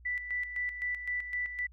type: tone with tremolo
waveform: sine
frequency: 1975.5 Hz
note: B6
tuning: in tune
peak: -30 dBFS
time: 0.05-1.67 s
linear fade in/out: 10 ms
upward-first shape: square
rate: 3.9 Hz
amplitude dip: 60%
effects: added 60 Hz sine -52 dBFS peak until 1.72 s